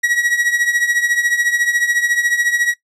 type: tone with tremolo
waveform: 45% pulse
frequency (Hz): 1915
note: A#6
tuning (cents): +46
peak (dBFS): -11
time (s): 0.03-2.74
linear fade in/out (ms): 10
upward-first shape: triangle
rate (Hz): 14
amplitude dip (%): 75
effects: noise-tail reverb RT60 0.1 s tail -18 dB re dry + low-pass 10000 Hz 12 dB/octave